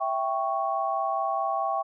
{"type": "chord", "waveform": "sine", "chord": "C# diminished", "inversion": "first", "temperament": "equal", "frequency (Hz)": [659.3, 784, 1108.7], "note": ["E5", "G5", "C#6"], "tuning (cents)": [0, 0, 0], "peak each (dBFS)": [-30, -28, -29], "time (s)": [0, 1.83], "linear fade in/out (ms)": 20, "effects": []}